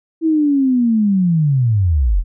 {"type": "linear sweep", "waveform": "sine", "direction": "down", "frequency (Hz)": [328.8, 35.63], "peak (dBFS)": -11, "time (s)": [0.21, 2.24], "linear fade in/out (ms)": 50, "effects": []}